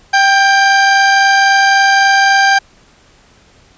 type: tone pair together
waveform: 45% pulse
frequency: 784 / 1591.7 Hz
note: G5 / G6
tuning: 0 / +26 cents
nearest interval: octave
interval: 1226 cents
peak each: -10 dBFS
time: 0.13-2.59 s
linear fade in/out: 10 ms
effects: pink hiss -47 dBFS RMS until 3.77 s + resampled to 16000 Hz